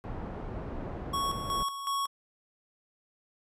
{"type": "low-pass noise", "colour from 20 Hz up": "pink", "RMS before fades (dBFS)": -38, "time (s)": [0.04, 1.63], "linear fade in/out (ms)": 0, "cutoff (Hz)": 900, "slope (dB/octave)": 12}
{"type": "tone with tremolo", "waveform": "square", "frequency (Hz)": 1108.7, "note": "C#6", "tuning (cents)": 0, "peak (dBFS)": -29, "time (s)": [1.13, 2.07], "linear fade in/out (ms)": 10, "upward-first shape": "square", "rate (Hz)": 2.7, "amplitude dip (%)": 60}
{"effects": ["resampled to 32000 Hz"]}